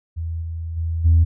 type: tone with level steps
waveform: sine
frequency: 82.41 Hz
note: E2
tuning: in tune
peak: -23 / -25 / -20 / -9 dBFS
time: 0.16-1.25 s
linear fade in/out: 20 ms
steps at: 0.41 / 0.76 / 1.04 s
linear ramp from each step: 20 ms
effects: tanh soft clip ceiling -7 dBFS